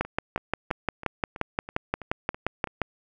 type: two click trains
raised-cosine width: 0.5 ms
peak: -9 / -23 dBFS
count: 17 / 9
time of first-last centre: 0.01-2.817 / 0.05-2.673 s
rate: 5.7 / 3.05 Hz
effects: none